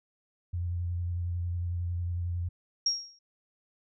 sine tone with vibrato, 87.31 Hz, F2, in tune, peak -29 dBFS, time 0.53-2.49 s, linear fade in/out 10 ms, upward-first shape square, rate 11 Hz, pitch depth 18 cents each way
sine tone with exponential decay, 5588 Hz, F8, in tune, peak -21 dBFS, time 2.86-3.19 s, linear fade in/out 5 ms, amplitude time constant 70 ms
effects none

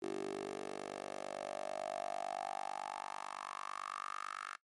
10% pulse tone with high-pass filter sweep, 49 Hz, G1, in tune, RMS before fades -43 dBFS, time 0.02-4.56 s, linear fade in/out 10 ms, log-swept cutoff 370 to 1400 Hz, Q 6, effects noise-tail reverb RT60 0.1 s tail -18 dB re dry + MP3 48 kbps

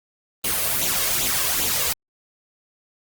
white noise with flanger, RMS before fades -22 dBFS, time 0.44-1.93 s, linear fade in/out 5 ms, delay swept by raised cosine 0.28 to 1.88 ms, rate 2.5 Hz, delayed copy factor +0.6, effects Opus 32 kbps

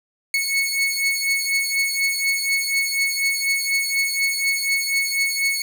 sawtooth beating tone pair, 2203 / 2207.1 Hz, C#7 / C#7, -11 / -8 cents, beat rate 4.1 Hz, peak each -18 / -20 dBFS, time 0.34-5.62 s, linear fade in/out 2 ms, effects none

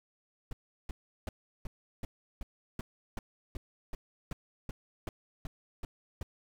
brown noise bursts, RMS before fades -37 dBFS, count 16, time 0.51-6.23 s, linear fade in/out 2 ms, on 20 ms, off 360 ms, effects none

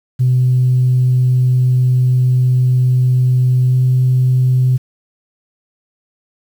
sine tone with pitch glide, 126.7 to 127.8 Hz, B2 to C3, +45 to -40 cents, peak -8 dBFS, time 0.19-4.78 s, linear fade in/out 20 ms, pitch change +15 cents, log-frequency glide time 3.66-3.76 s, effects tanh soft clip ceiling -5 dBFS + 7-bit

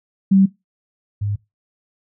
sine tone pair in turn, 193.3 / 102.4 Hz, G3 / G#2, -24 / -24 cents, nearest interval major seventh, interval 1100 cents, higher first, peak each -9 / -19 dBFS, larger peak first, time 0.31-0.46 / 1.21-1.36 s, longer neither, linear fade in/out 10 ms, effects noise-tail reverb RT60 0.2 s tail -20 dB re dry

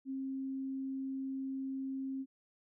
sine tone, 267.4 Hz, C4, 38 cents sharp, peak -36 dBFS, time 0.05-2.26 s, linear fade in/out 50 ms, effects none

